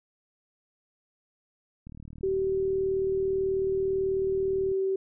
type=click train; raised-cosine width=5 ms; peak=-32 dBFS; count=110; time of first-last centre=1.87-4.716 s; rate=38.3 Hz
type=tone; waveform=sine; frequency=384 Hz; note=G4; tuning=36 cents flat; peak=-24 dBFS; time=2.23-4.96 s; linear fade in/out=5 ms
effects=none